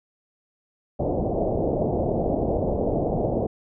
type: low-pass noise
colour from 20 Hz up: white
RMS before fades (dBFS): -24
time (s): 0.99-3.47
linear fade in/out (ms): 10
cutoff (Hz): 700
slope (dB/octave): 48
effects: none